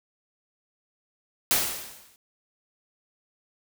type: noise with exponential decay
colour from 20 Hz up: white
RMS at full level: -20 dBFS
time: 1.51-2.16 s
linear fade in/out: 0 ms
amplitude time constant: 140 ms
effects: none